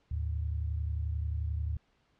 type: tone pair together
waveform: sine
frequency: 75.78 / 107.1 Hz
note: D#2 / A2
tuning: -45 / -46 cents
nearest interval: tritone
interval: 599 cents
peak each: -31 / -37 dBFS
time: 0.11-1.77 s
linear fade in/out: 5 ms
effects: pink hiss -71 dBFS RMS until 2.19 s + low-pass 4000 Hz 12 dB/octave